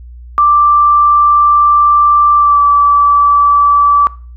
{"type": "tone with pitch glide", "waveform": "sine", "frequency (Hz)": [1176, 1156.5], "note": ["D6", "D6"], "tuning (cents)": [2, -27], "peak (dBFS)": -5, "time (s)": [0.38, 4.07], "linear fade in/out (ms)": 0, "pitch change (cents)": -29, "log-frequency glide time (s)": [2.36, 2.61], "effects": ["noise-tail reverb RT60 0.4 s tail -20 dB re dry", "added 60 Hz sine -29 dBFS peak until 4.36 s"]}